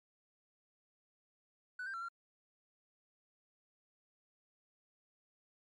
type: tone with pitch steps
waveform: triangle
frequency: 1490 / 1577 / 1352 / 1378 Hz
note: F#6 / G6 / E6 / F6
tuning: +12 / +10 / +43 / -24 cents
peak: -37 dBFS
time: 1.79-2.086 s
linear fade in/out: 5 ms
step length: 74 ms
effects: tanh soft clip ceiling -35 dBFS + MP3 48 kbps